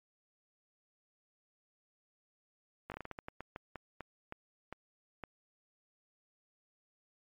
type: slowing click train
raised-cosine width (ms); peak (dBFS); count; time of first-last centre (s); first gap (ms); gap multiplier
0.5; -27; 16; 2.9-5.237; 18; 1.27
effects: MP3 64 kbps